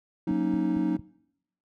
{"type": "chord", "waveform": "triangle", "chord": "D# minor seventh", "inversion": "first", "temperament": "equal with one note detuned", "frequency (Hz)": [183.19, 233.1, 277.2, 311.1], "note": ["F#3", "A#3", "C#4", "D#4"], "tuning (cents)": [-17, 0, 0, 0], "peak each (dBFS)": [-27, -30, -29, -25], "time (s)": [0.27, 0.97], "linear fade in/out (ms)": 5}
{"type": "click train", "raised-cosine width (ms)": 5, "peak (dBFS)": -25, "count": 4, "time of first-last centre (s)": [0.31, 0.993], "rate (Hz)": 4.39}
{"effects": ["noise-tail reverb RT60 0.8 s tail -23 dB re dry", "high-pass 80 Hz 12 dB/octave"]}